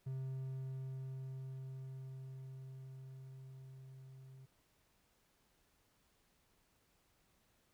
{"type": "tone with level ramp", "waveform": "triangle", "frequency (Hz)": 132.1, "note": "C3", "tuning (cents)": 17, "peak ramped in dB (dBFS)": [-37, -52], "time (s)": [0.06, 4.46], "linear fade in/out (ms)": 10, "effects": ["pink hiss -75 dBFS RMS until 7.73 s"]}